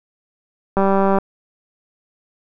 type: click train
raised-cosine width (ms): 1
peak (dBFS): -4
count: 82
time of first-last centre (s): 0.77-1.185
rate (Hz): 195
effects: none